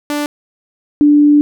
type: tone pair in turn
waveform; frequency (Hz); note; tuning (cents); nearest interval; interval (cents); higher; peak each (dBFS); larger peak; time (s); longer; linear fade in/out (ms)
sawtooth / sine; 293.7 / 293.7; D4 / D4; 0 / 0; unison; 0; neither; -12 / -5; second; 0.1-0.26 / 1.01-1.41; second; 0
effects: none